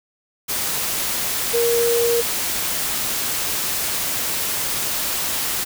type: tone in noise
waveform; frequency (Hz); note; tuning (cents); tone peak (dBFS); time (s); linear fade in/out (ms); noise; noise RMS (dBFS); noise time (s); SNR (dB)
sine; 469.7; A#4; +13; -16; 1.53-2.22; 20; white; -23; 0.48-5.65; +4
effects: none